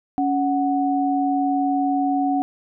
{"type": "tone pair together", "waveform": "sine", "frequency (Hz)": [279.4, 740], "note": ["C#4", "F#5"], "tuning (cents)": [14, 0], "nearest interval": "octave + perfect fourth", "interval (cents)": 1686, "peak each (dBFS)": [-20, -21], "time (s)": [0.18, 2.42], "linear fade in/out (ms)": 0, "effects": []}